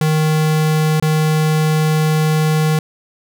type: tone with dropouts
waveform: square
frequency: 155.56 Hz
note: D#3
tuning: in tune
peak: -13 dBFS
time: 0.01-2.79 s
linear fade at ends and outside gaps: 2 ms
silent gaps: 1-1.024 s
effects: none